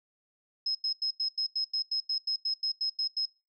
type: tone bursts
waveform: sine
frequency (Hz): 5140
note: E8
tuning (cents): -45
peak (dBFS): -27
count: 15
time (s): 0.66-3.256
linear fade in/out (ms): 5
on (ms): 90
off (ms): 89
effects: noise-tail reverb RT60 0.3 s tail -25 dB re dry